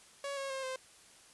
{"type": "tone with pitch steps", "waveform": "sawtooth", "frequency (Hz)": [560, 546.6, 533.5, 520.7], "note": ["C#5", "C#5", "C5", "C5"], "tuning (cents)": [18, -24, 34, -8], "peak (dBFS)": -33, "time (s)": [0.24, 0.76], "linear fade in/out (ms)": 2, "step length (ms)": 130, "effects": ["white hiss -59 dBFS RMS until 1.33 s", "resampled to 24000 Hz"]}